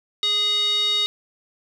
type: tone with band-pass filter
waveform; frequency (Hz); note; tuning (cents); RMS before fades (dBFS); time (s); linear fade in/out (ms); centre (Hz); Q
square; 415.3; G#4; 0; -21; 0.23-1.06; 0; 3700; 9.4
effects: none